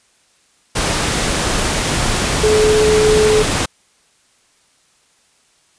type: tone in noise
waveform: sine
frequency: 428.7 Hz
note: A4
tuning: 45 cents flat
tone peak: -10 dBFS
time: 2.43-3.43 s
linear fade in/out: 10 ms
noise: pink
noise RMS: -17 dBFS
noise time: 0.75-3.66 s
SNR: +4 dB
effects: white hiss -56 dBFS RMS until 5.78 s + resampled to 22050 Hz